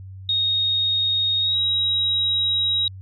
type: tone with pitch glide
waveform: sine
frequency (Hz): 3729 to 3825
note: A#7 to A#7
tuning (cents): 0 to +44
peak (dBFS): -18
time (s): 0.29-2.88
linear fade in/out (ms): 2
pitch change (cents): +44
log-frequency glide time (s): 1.4-1.56
effects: added 95 Hz sine -35 dBFS peak until 3.01 s